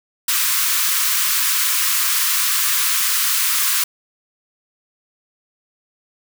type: high-pass noise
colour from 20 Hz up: white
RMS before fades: -18 dBFS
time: 0.28-3.84 s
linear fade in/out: 5 ms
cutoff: 1000 Hz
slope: 96 dB/octave
effects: none